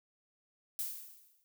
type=noise with exponential decay; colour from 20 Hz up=violet; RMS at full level=-35 dBFS; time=0.79-1.44 s; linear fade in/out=0 ms; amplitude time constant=140 ms; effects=none